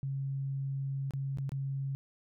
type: tone with dropouts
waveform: sine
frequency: 136.6 Hz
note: C#3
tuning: 25 cents flat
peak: -32 dBFS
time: 0.03-1.95 s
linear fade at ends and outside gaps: 0 ms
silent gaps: 1.108-1.136 / 1.373-1.385 / 1.493-1.519 s
effects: none